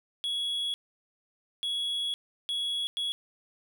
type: tone bursts at uneven times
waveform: triangle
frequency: 3352 Hz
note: G#7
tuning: 15 cents sharp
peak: -27 dBFS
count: 4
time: 0.24-0.74 / 1.63-2.14 / 2.49-2.87 / 2.97-3.12 s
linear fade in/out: 0 ms
effects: none